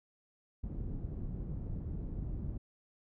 pink low-pass noise, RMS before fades -39 dBFS, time 0.63-2.58 s, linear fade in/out 10 ms, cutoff 200 Hz, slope 12 dB/octave, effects none

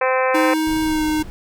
harmonic tone, 258.7 Hz, C4, 19 cents flat, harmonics 2 / 3 / 4 / 5 / 6 / 7 / 8 / 9 / 10, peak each -18 / -24 / -22 / -28 / -28 / -27 / -31 / -28 / -33 dBFS, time 0.01-0.54 s, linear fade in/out 5 ms
square tone with pitch glide, 314.6 to 308.5 Hz, D#4 to D#4, +19 to -15 cents, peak -18 dBFS, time 0.34-1.23 s, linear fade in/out 10 ms, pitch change -34 cents, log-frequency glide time 0.82-1.04 s
brown noise, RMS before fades -32 dBFS, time 0.67-1.3 s, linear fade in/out 0 ms
effects none

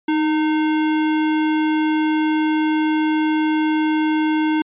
sine tone with sample-and-hold, 311.1 Hz, D#4, in tune, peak -15 dBFS, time 0.08-4.62 s, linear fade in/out 5 ms, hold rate 1225 Hz, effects resampled to 8000 Hz

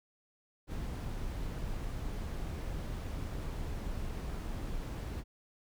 brown noise, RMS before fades -38 dBFS, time 0.67-5.24 s, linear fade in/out 50 ms, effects none

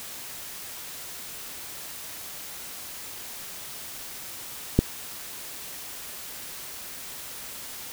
click, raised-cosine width 3 ms, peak -3 dBFS, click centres 4.79 s, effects white hiss -39 dBFS RMS until 7.92 s

